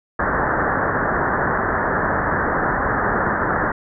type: low-pass noise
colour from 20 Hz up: white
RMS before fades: -20 dBFS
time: 0.19-3.72 s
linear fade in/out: 5 ms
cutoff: 1800 Hz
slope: 96 dB/octave
effects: none